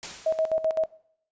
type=noise with exponential decay; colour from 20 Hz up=white; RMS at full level=-33 dBFS; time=0.03-0.68 s; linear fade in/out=0 ms; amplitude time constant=140 ms
type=tone with tremolo; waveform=sine; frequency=638 Hz; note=D#5; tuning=43 cents sharp; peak=-20 dBFS; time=0.26-0.86 s; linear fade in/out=5 ms; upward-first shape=square; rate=7.8 Hz; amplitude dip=75%
effects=noise-tail reverb RT60 0.7 s tail -20 dB re dry + resampled to 16000 Hz